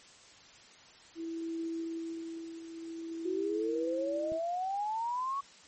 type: tone with tremolo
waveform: sine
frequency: 329.6 Hz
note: E4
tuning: in tune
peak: -33 dBFS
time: 1.15-4.4 s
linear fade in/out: 50 ms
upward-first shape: triangle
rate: 0.5 Hz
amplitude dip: 70%
type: exponential sweep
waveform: sine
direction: up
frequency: 359.6 to 1129 Hz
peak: -31 dBFS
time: 3.25-5.41 s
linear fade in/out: 10 ms
type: click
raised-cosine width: 3 ms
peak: -33 dBFS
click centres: 4.32 s
effects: white hiss -56 dBFS RMS until 5.67 s + MP3 32 kbps